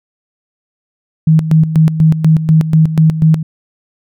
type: tone with tremolo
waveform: sine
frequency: 158.6 Hz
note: D#3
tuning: 33 cents sharp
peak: -4 dBFS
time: 1.27-3.43 s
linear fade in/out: 5 ms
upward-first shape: square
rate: 4.1 Hz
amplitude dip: 70%
effects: none